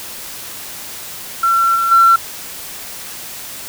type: tone with level steps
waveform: sine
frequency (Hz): 1355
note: E6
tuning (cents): +47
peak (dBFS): -10 / -13 / -5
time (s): 1.43-2.16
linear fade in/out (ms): 5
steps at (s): 1.75 / 1.91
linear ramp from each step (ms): 10
effects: tanh soft clip ceiling -1 dBFS + white hiss -30 dBFS RMS until 3.68 s